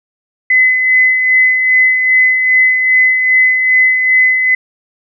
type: tone with tremolo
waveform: sine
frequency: 2026 Hz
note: B6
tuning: 44 cents sharp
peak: -5 dBFS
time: 0.5-4.55 s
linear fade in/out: 5 ms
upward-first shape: sine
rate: 2.5 Hz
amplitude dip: 45%
effects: none